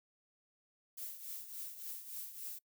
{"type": "noise with tremolo", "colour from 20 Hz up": "violet", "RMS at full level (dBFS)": -43, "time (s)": [0.97, 2.59], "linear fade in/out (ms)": 10, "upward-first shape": "triangle", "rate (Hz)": 3.5, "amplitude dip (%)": 70, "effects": ["noise-tail reverb RT60 0.1 s tail -24 dB re dry"]}